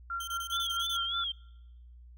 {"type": "tone with tremolo", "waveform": "sine", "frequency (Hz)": 1377, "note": "F6", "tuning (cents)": -25, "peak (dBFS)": -31, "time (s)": [0.1, 1.24], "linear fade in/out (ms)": 2, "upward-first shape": "sine", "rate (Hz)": 4.8, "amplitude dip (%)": 75}
{"type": "tone bursts", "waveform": "sawtooth", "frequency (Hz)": 3136, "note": "G7", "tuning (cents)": 0, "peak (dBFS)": -34, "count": 8, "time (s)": [0.2, 0.969], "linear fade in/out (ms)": 5, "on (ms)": 76, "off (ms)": 23}
{"type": "tone with vibrato", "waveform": "sine", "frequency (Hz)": 3322, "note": "G#7", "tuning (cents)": 0, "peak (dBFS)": -31, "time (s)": [0.52, 1.32], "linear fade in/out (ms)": 5, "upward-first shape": "sine", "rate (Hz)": 3.4, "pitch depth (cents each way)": 100}
{"effects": ["noise-tail reverb RT60 1.0 s tail -26 dB re dry", "added 60 Hz sine -49 dBFS peak until 2.17 s"]}